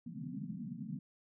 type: band-pass noise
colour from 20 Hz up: white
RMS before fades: -43 dBFS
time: 0.06-0.99 s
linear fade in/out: 5 ms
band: 130 to 260 Hz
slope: 96 dB/octave
effects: none